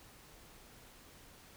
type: silence
effects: pink hiss -58 dBFS RMS until 1.56 s